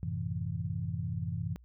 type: chord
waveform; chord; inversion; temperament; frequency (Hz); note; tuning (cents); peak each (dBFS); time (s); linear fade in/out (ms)
sine; F# half-diminished seventh; none; equal; 92.5 / 110 / 130.81 / 164.81; F#2 / A2 / C3 / E3; 0 / 0 / 0 / 0; -37 / -38 / -39 / -37; 0.03-1.56; 0
effects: added 60 Hz sine -54 dBFS peak until 1.64 s